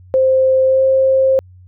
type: tone with pitch glide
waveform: sine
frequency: 524 to 530.1 Hz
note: C5 to C5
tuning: +2 to +23 cents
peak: -9 dBFS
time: 0.14-1.39 s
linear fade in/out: 0 ms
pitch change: +21 cents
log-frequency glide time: 0.66-0.83 s
effects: added 91 Hz sine -39 dBFS peak until 1.67 s